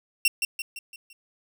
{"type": "tone with echo", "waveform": "sawtooth", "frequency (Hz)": 2734, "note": "F7", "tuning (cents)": -37, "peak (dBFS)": -14, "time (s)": [0.25, 0.28], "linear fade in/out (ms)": 2, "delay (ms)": 170, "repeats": 5, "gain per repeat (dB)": -6, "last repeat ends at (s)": 1.13, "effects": []}